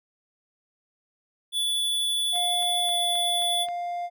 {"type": "tone", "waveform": "square", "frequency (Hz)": 3448, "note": "A7", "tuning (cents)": -36, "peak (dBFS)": -24, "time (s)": [1.52, 3.67], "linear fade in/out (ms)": 50}
{"type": "tone with pitch glide", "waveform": "triangle", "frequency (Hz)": [710, 700.6], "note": ["F5", "F5"], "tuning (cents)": [28, 5], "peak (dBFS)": -26, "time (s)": [2.32, 4.1], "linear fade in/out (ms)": 50, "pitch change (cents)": -23, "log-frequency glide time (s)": [2.82, 2.9]}
{"type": "click train", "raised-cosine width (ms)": 0.3, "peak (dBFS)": -28, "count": 6, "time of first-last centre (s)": [2.36, 3.686], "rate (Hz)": 3.77}
{"effects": []}